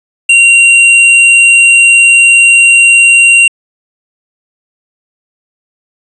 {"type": "tone with hard clipping", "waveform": "triangle", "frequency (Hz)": 2759, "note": "F7", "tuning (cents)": -22, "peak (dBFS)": -3, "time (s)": [0.29, 3.48], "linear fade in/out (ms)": 5, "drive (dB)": 16, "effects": ["resampled to 24000 Hz"]}